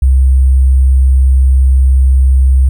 sine tone with sample-and-hold, 65.7 Hz, C2, 8 cents sharp, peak -4 dBFS, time 0.02-2.69 s, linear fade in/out 5 ms, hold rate 8820 Hz, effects none

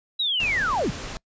sine linear sweep, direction down, 3951 to 84.3 Hz, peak -21 dBFS, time 0.19-0.91 s, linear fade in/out 10 ms
pink noise, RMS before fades -34 dBFS, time 0.4-1.17 s, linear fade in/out 0 ms
effects noise-tail reverb RT60 0.1 s tail -25 dB re dry + resampled to 16000 Hz

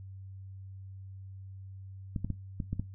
clicks, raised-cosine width 5 ms, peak -20 dBFS, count 6, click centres 2.162 / 2.246 / 2.303 / 2.602 / 2.73 / 2.796 s, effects noise-tail reverb RT60 0.2 s tail -17 dB re dry + added 96 Hz sine -43 dBFS peak until 2.94 s

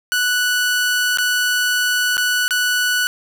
sawtooth tone with dropouts, 1480 Hz, F#6, in tune, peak -12 dBFS, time 0.12-3.07 s, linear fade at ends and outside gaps 0 ms, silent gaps 1.173-1.185 / 2.169-2.179 / 2.48-2.508 s, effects none

